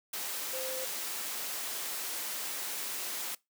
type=tone in noise; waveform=sine; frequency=520 Hz; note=C5; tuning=11 cents flat; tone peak=-38 dBFS; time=0.53-0.85 s; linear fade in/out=5 ms; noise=white; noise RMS=-37 dBFS; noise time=0.13-3.35 s; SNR=-4 dB; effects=noise-tail reverb RT60 0.2 s tail -22 dB re dry + high-pass 300 Hz 12 dB/octave